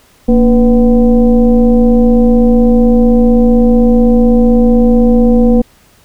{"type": "tone with frequency modulation", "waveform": "sine", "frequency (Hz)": 233.1, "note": "A#3", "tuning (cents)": 0, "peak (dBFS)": -4, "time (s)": [0.28, 5.62], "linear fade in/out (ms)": 10, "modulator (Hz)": 261, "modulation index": 0.93, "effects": ["pink hiss -47 dBFS RMS until 6.04 s"]}